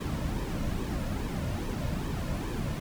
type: noise with flanger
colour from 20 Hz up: brown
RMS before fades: -32 dBFS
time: 0-2.8 s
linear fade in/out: 10 ms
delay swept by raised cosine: 1.4 to 2.6 ms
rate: 2.4 Hz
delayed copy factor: -0.55
effects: none

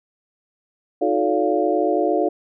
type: tone cluster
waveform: sine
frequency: 312.7 / 361.5 / 434.5 / 570 / 698 Hz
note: D#4 / F#4 / A4 / C#5 / F5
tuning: +9 / -40 / -22 / +48 / -1 cents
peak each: -23 dBFS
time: 1.01-2.29 s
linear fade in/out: 10 ms
effects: none

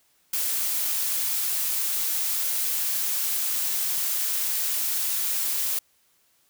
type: noise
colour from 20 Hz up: blue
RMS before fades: -26 dBFS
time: 0.33-5.79 s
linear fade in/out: 5 ms
effects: white hiss -65 dBFS RMS until 6.49 s

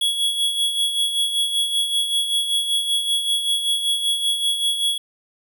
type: tone with tremolo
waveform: square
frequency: 3349 Hz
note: G#7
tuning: 14 cents sharp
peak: -17 dBFS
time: 0.01-4.98 s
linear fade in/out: 5 ms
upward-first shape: sine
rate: 5.2 Hz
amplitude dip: 55%
effects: 9-bit

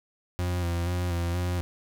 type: tone with vibrato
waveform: 40% pulse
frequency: 87.4 Hz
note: F2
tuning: 2 cents sharp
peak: -25 dBFS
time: 0.39-1.61 s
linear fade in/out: 0 ms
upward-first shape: square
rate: 2.1 Hz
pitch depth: 29 cents each way
effects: none

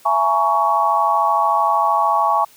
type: chord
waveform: sine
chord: A# half-diminished seventh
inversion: second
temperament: just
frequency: 671.3 / 839.1 / 932.3 / 1118.8 Hz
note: E5 / G#5 / A#5 / C#6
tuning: +31 / +18 / 0 / +16 cents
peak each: -22 / -18 / -22 / -17 dBFS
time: 0.05-2.45 s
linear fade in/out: 10 ms
effects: white hiss -49 dBFS RMS until 2.56 s

